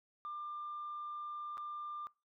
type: tone with dropouts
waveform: sine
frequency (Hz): 1194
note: D6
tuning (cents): +28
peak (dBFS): -39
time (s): 0.25-2.07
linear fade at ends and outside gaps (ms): 0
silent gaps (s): 1.572-1.579
effects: noise-tail reverb RT60 0.3 s tail -25 dB re dry + tanh soft clip ceiling -37 dBFS